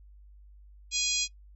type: harmonic tone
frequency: 825 Hz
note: G#5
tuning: 12 cents flat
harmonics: 3 / 4 / 5 / 6 / 7 / 8 / 9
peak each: -34 / -34 / -34 / -34 / -34 / -34 / -34 dBFS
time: 0.91-1.28 s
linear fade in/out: 50 ms
effects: noise-tail reverb RT60 0.1 s tail -20 dB re dry + added 50 Hz sine -50 dBFS peak until 1.55 s